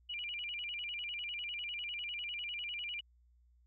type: tone with vibrato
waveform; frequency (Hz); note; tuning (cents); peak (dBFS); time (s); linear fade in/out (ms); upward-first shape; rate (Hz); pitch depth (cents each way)
sine; 2637; E7; 0; -38; 0.09-3.01; 10; square; 10; 180
effects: added 60 Hz sine -64 dBFS peak until 3.66 s